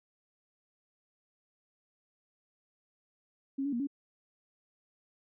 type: tone with pitch steps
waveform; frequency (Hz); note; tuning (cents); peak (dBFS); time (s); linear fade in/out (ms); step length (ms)
sine; 272.6 / 284.1 / 236.9 / 280.7; C#4 / C#4 / A#3 / C#4; -29 / +43 / +28 / +22; -30; 3.58-3.872; 10; 73
effects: none